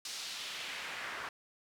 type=noise with band-pass filter sweep; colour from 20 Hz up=pink; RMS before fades=-42 dBFS; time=0.05-1.29 s; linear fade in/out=2 ms; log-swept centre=5200 to 1400 Hz; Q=1.3; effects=none